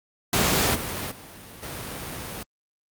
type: noise with level steps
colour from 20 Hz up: pink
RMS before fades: -21 / -30 / -43 / -34 dBFS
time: 0.33-2.43 s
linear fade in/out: 2 ms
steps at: 0.74 / 1.1 / 1.62 s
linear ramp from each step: 20 ms
effects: high-pass 60 Hz 12 dB/octave + Opus 48 kbps